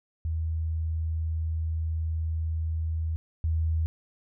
sine tone pair in turn, 80.4 / 80.4 Hz, E2 / E2, -43 / -43 cents, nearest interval unison, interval 0 cents, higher neither, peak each -26 / -23 dBFS, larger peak second, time 0.25-3.16 / 3.44-3.86 s, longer first, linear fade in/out 0 ms, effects none

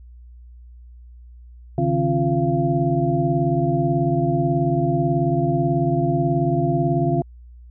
sine tone cluster, 137.6 / 155.9 / 268.6 / 348 / 685 Hz, C#3 / D#3 / C4 / F4 / F5, -12 / +4 / +46 / -6 / -34 cents, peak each -22 / -23 / -25 / -23 / -24 dBFS, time 1.78-7.22 s, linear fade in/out 2 ms, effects added 60 Hz sine -40 dBFS peak until 7.7 s

